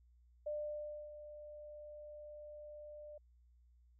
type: tone with ADSR envelope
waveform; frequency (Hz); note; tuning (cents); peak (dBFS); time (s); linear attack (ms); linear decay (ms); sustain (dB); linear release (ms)
sine; 597; D5; +28; -37; 0.46-3.18; 10; 630; -12; 5
effects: added 60 Hz sine -64 dBFS peak until 3.99 s